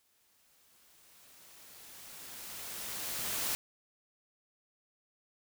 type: noise with exponential growth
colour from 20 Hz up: white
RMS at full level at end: -33 dBFS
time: 0-3.55 s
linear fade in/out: 0 ms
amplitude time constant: 770 ms
effects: none